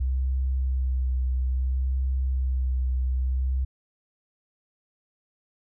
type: tone with vibrato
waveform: sine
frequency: 64.5 Hz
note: C2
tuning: 24 cents flat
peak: -22 dBFS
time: 0-3.65 s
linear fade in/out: 10 ms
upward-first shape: sine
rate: 0.6 Hz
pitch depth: 23 cents each way
effects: none